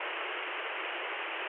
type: band-pass noise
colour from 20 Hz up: white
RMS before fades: -37 dBFS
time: 0-1.48 s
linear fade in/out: 5 ms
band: 330 to 3000 Hz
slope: 96 dB/octave
effects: none